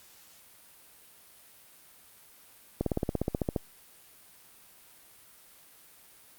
slowing click train, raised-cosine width 2 ms, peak -14 dBFS, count 13, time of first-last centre 2.81-3.562 s, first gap 53 ms, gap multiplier 1.03, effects white hiss -56 dBFS RMS until 6.38 s + Opus 48 kbps

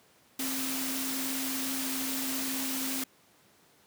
sine tone in noise, 265 Hz, C4, 22 cents sharp, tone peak -35 dBFS, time 0.39-3.04 s, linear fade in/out 5 ms, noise white, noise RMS -34 dBFS, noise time 0.39-3.04 s, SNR -4 dB, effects pink hiss -62 dBFS RMS until 3.86 s + high-pass 150 Hz 12 dB/octave

